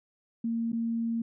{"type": "tone with dropouts", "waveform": "sine", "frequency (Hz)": 230, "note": "A#3", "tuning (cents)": -23, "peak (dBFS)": -27, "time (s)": [0.44, 1.22], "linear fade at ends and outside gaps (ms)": 5, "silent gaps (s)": [0.72, 0.729], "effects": []}